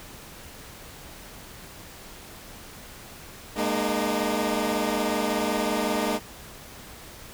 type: chord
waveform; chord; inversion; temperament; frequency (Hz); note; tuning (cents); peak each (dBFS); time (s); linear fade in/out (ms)
15% pulse; Ab suspended second; none; equal with one note detuned; 207.7 / 233.1 / 303.3; Ab3 / Bb3 / Eb4; 0 / 0 / -44; -22; 3.55-6.2; 50
effects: pink hiss -44 dBFS RMS until 7.33 s